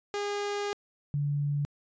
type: tone pair in turn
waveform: sawtooth / sine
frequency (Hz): 408.4 / 144.39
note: G#4 / D3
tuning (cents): -29 / -29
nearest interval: octave + tritone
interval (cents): 1800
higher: first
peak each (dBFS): -26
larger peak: neither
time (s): 0.14-0.73 / 1.14-1.65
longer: first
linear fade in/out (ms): 0
effects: resampled to 16000 Hz